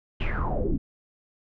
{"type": "noise with low-pass filter sweep", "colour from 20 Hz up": "brown", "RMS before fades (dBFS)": -26, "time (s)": [0.2, 0.78], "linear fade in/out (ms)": 10, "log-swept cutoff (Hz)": [3000, 240], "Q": 8.1, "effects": []}